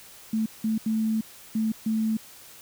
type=tone bursts at uneven times; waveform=sine; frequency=220 Hz; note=A3; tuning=in tune; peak=-22 dBFS; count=5; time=0.33-0.46 / 0.64-0.78 / 0.86-1.21 / 1.55-1.72 / 1.86-2.17 s; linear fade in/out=5 ms; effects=white hiss -48 dBFS RMS until 2.61 s